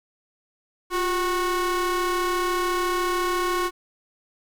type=ring-modulated tone; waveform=40% pulse; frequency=370 Hz; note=F#4; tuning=in tune; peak=-18 dBFS; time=0.9-3.71 s; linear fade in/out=50 ms; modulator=723 Hz; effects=none